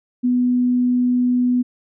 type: tone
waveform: sine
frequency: 247.6 Hz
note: B3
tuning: 5 cents sharp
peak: -14 dBFS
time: 0.23-1.63 s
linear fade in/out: 20 ms
effects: none